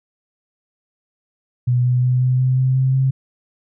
sine tone with pitch steps, 123.47 / 124.76 / 126.06 / 127.38 / 128.71 / 130.06 / 131.42 / 132.79 Hz, B2 / B2 / B2 / C3 / C3 / C3 / C3 / C3, 0 / +18 / +36 / -46 / -28 / -10 / +8 / +26 cents, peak -13 dBFS, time 1.67-3.11 s, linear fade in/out 10 ms, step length 180 ms, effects none

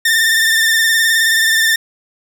sawtooth tone with vibrato, 1800 Hz, A6, 39 cents sharp, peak -7 dBFS, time 0.05-1.76 s, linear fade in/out 5 ms, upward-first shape sine, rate 19 Hz, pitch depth 36 cents each way, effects none

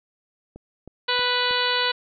click train, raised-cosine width 2 ms, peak -27 dBFS, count 4, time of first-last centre 0.56-1.509 s, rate 3.16 Hz
harmonic tone, 493.9 Hz, B4, in tune, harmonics 1 / 2 / 3 / 4 / 5 / 6 / 7 / 8 / 9, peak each -29 / -27 / -27 / -31 / -32 / -28 / -31 / -27 / -32 dBFS, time 1.08-1.92 s, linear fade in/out 10 ms
effects none

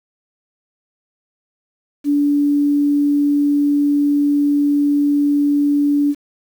sine tone with quantisation, 288.7 Hz, D4, 30 cents flat, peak -12 dBFS, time 2.04-6.15 s, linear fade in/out 50 ms, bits 7, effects none

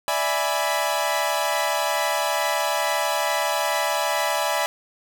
sawtooth chord, E dominant seventh, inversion third, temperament equal, 587.3 / 659.3 / 830.6 / 987.8 Hz, D5 / E5 / G#5 / B5, 0 / 0 / 0 / 0 cents, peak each -23 dBFS, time 0.08-4.66 s, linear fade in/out 0 ms, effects none

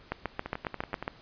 two click trains, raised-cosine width 0.5 ms, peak -20 / -15 dBFS, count 7 / 8, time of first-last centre 0.46-1.026 / 0.12-1.079 s, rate 10.6 / 7.3 Hz, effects pink hiss -55 dBFS RMS until 1.21 s + resampled to 11025 Hz

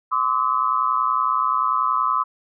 sine tone cluster, 1038 / 1148 / 1279 Hz, C6 / D6 / D#6, -14 / -40 / +47 cents, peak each -22 dBFS, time 0.11-2.24 s, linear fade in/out 20 ms, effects none

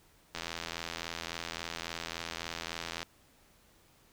click train, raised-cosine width 0.2 ms, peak -19 dBFS, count 225, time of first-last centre 0.35-3.029 s, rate 83.6 Hz, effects pink hiss -64 dBFS RMS until 4.12 s

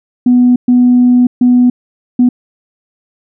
sine tone bursts at uneven times, 246.9 Hz, B3, in tune, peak -3 dBFS, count 4, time 0.26-0.56 / 0.68-1.27 / 1.41-1.7 / 2.19-2.29 s, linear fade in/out 5 ms, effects tanh soft clip ceiling 0 dBFS

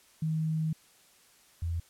sine tone pair in turn, 158.2 / 84.14 Hz, D#3 / E2, +29 / +36 cents, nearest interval major seventh, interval 1093 cents, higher first, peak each -27 / -29 dBFS, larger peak first, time 0.22-0.73 / 1.62-1.8 s, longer first, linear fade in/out 5 ms, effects white hiss -61 dBFS RMS until 1.89 s + low-pass 12000 Hz 12 dB/octave

